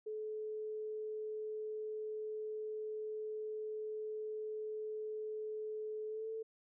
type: tone with pitch glide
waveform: sine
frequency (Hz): 430.6 to 443.7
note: A4 to A4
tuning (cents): -37 to +14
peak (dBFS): -39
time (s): 0.06-6.43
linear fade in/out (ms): 10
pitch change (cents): +51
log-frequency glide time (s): 6.08-6.29
effects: none